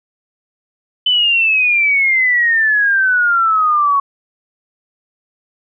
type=exponential sweep; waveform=sine; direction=down; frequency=3036 to 1107 Hz; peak=-10 dBFS; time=1.06-4 s; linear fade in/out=5 ms; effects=none